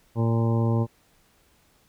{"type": "harmonic tone with a mistuned harmonic", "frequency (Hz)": 114.8, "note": "A#2", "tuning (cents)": -26, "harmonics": [1, 2, 3, 4, 5, 7, 8, 9], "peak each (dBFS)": [-21, -27, -31, -33, -35, -38, -39, -40], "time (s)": [0.15, 0.87], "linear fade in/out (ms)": 50, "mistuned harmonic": 7, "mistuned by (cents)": 20, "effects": ["pink hiss -62 dBFS RMS until 1.88 s"]}